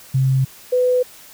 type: tone pair in turn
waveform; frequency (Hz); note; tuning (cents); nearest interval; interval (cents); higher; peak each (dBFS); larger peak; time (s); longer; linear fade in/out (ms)
sine; 132.5 / 500.3; C3 / B4; +22 / +22; octave + major seventh; 2300; second; -13; neither; 0.14-0.45 / 0.72-1.03; neither; 10
effects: white hiss -43 dBFS RMS until 1.33 s